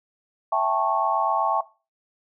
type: chord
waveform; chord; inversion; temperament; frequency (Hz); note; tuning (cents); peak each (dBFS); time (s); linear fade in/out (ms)
sine; A dominant seventh; second; just; 660 / 792 / 880 / 1100; E5 / G5 / A5 / C#6; +2 / +18 / 0 / -14; -25; 0.52-1.61; 5
effects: noise-tail reverb RT60 0.3 s tail -18 dB re dry